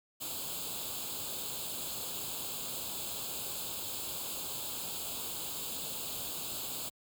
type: noise with comb filter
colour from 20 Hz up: white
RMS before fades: -39 dBFS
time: 0.2-6.9 s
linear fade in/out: 20 ms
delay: 0.26 ms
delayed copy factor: +0.85
effects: high-pass 60 Hz 12 dB/octave